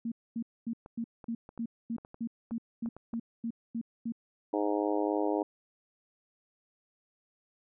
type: tone bursts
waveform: sine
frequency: 230.9 Hz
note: A#3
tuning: 16 cents flat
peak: -31 dBFS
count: 14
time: 0.05-4.122 s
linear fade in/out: 5 ms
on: 68 ms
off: 240 ms
type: clicks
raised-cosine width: 1 ms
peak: -33 dBFS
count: 11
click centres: 0.861 / 1.242 / 1.491 / 1.577 / 1.983 / 2.049 / 2.144 / 2.51 / 2.86 / 2.966 / 3.138 s
type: harmonic tone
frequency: 103.5 Hz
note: G#2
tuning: 5 cents flat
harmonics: 3 / 4 / 5 / 6 / 7 / 8 / 9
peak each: -31 / -33 / -35 / -37 / -38 / -39 / -40 dBFS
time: 4.53-5.43 s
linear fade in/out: 5 ms
effects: none